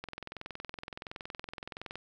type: click train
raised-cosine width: 0.3 ms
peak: -24 dBFS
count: 42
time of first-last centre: 0.04-1.956 s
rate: 21.4 Hz
effects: 11-bit